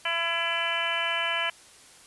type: harmonic tone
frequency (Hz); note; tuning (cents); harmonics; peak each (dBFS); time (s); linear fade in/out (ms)
335.6; E4; +31; 2 / 3 / 4 / 5 / 6 / 7 / 8 / 9; -35 / -34 / -36 / -32 / -37 / -31 / -37 / -31; 0.05-1.5; 5
effects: white hiss -52 dBFS RMS until 2.06 s + resampled to 24000 Hz